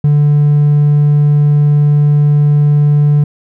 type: tone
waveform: triangle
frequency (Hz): 146.83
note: D3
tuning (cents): 0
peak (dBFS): -3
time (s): 0.04-3.24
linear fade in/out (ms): 5
effects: tanh soft clip ceiling 0 dBFS